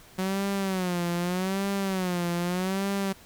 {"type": "tone with vibrato", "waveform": "sawtooth", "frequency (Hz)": 185, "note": "F#3", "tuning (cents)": 0, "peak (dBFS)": -22, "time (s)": [0.18, 3.13], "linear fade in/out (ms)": 10, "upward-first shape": "sine", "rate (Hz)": 0.82, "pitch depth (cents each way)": 120, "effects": ["pink hiss -52 dBFS RMS until 3.25 s"]}